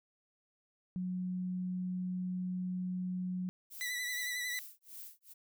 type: tone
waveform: sine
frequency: 182.5 Hz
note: F#3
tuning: 24 cents flat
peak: -34 dBFS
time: 0.96-3.49 s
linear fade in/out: 0 ms
type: noise with tremolo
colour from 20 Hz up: violet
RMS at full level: -47 dBFS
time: 3.7-5.34 s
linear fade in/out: 20 ms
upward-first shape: sine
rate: 2.5 Hz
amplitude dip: 100%
type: tone with vibrato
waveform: sawtooth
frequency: 1975.5 Hz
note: B6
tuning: in tune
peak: -32 dBFS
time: 3.81-4.59 s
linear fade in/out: 0 ms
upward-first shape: triangle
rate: 11 Hz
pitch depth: 42 cents each way
effects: none